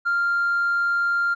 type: tone with tanh clipping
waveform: triangle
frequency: 1394 Hz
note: F6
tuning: 4 cents flat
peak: -19 dBFS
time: 0.05-1.35 s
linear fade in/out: 20 ms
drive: 5 dB
effects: none